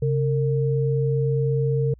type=tone pair together; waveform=sine; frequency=136 / 457.4 Hz; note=C#3 / A#4; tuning=-33 / -33 cents; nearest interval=octave + major sixth; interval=2100 cents; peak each=-20 / -24 dBFS; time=0.02-1.94 s; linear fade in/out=5 ms; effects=added 60 Hz sine -47 dBFS peak until 1.99 s